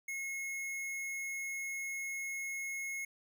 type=tone; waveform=square; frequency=2170 Hz; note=C#7; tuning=37 cents flat; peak=-38 dBFS; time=0.08-3.05 s; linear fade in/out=5 ms; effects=none